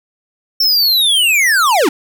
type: linear sweep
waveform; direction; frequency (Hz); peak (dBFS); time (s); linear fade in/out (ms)
square; down; 5430 to 250; -10; 0.6-1.89; 5
effects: none